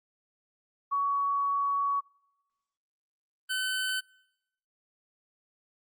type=tone pair in turn; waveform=sine / 25% pulse; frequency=1124 / 1520 Hz; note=C#6 / F#6; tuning=+24 / +46 cents; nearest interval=perfect fourth; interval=522 cents; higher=second; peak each=-25 dBFS; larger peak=neither; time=0.91-2.01 / 3.49-4.01 s; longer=first; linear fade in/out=20 ms; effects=noise-tail reverb RT60 0.9 s tail -26 dB re dry + Opus 48 kbps